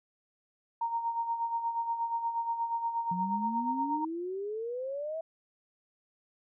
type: tone with tremolo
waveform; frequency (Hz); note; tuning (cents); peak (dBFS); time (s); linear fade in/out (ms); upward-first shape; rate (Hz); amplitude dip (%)
sine; 927; A#5; -10; -27; 0.81-4.05; 5; sine; 8.4; 60
type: exponential sweep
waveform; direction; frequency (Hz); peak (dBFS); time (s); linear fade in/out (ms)
sine; up; 174.61 to 659; -33; 3.11-5.21; 5
effects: none